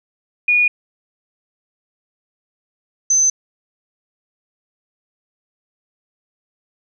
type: tone pair in turn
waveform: sine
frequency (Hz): 2449 / 6148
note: D#7 / G8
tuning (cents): -28 / -35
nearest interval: octave + major third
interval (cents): 1593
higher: second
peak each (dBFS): -11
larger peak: neither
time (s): 0.48-0.68 / 3.1-3.3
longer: neither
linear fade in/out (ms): 5
effects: none